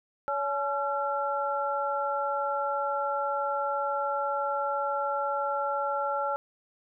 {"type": "tone cluster", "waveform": "sine", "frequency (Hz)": [564, 853, 1361], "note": ["C#5", "G#5", "F6"], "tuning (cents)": [30, 46, -45], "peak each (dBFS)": -31, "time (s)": [0.28, 6.36], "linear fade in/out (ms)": 0, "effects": []}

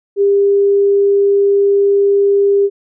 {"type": "tone", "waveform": "sine", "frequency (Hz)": 400.2, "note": "G4", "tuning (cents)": 36, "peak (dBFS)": -8, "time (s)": [0.16, 2.7], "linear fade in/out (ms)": 50, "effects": []}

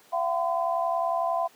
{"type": "tone cluster", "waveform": "sine", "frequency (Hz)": [679, 750, 1017], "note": ["F5", "F#5", "C6"], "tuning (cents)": [-49, 23, -50], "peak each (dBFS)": [-26, -30, -29], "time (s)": [0.12, 1.48], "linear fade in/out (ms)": 20, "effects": ["pink hiss -56 dBFS RMS until 1.55 s", "high-pass 300 Hz 12 dB/octave"]}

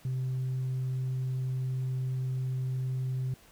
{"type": "tone", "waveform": "sine", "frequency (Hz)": 129.4, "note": "C3", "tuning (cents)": -19, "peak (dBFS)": -27, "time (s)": [0.05, 3.34], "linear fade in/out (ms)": 2, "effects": ["tanh soft clip ceiling -27 dBFS", "pink hiss -58 dBFS RMS until 3.51 s"]}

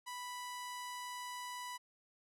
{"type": "tone with low-pass filter", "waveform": "sawtooth", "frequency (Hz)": 987.8, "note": "B5", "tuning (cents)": 0, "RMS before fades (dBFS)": -45, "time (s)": [0.06, 1.78], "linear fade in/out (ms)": 20, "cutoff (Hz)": 11000, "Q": 1.3, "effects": []}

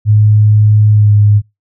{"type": "tone with pitch glide", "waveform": "sine", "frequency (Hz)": [106.1, 103.98], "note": ["G#2", "G#2"], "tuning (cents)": [38, 3], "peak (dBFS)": -4, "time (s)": [0.05, 1.42], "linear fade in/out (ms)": 50, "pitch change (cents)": -35, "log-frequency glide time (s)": [0.92, 1.12], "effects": ["noise-tail reverb RT60 0.2 s tail -24 dB re dry"]}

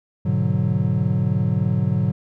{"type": "chord", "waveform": "triangle", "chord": "G# half-diminished seventh", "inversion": "none", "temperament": "equal", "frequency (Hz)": [103.83, 123.47, 146.83, 185], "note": ["G#2", "B2", "D3", "F#3"], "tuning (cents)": [0, 0, 0, 0], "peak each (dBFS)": -21, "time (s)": [0.25, 2.12], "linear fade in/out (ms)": 10, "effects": []}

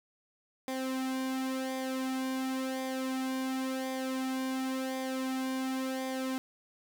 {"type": "tone with flanger", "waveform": "sawtooth", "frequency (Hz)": 261.8, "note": "C4", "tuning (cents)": 1, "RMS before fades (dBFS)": -34, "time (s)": [0.68, 6.38], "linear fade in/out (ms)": 0, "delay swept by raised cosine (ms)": [0.71, 2.31], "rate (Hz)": 0.93, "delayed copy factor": -0.7, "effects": []}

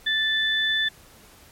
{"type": "tone pair together", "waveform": "sine", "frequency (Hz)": [1760, 3501], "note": ["A6", "A7"], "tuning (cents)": [0, -9], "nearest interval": "octave", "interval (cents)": 1191, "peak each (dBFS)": -23, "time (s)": [0.06, 0.89], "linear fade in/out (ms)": 10, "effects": ["pink hiss -51 dBFS RMS until 1.51 s", "MP3 64 kbps"]}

